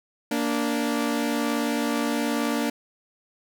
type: tone pair together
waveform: sawtooth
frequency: 233.1 / 291.9 Hz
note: A#3 / D4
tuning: 0 / -10 cents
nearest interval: major third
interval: 390 cents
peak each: -22 dBFS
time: 0.31-2.7 s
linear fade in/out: 5 ms
effects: none